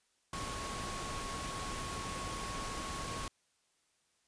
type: tone in noise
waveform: sine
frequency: 1100 Hz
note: C#6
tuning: 14 cents flat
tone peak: -43 dBFS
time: 0.33-3.28 s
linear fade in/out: 2 ms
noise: pink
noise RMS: -41 dBFS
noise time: 0.33-3.28 s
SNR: -5 dB
effects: white hiss -75 dBFS RMS until 4.27 s + resampled to 22050 Hz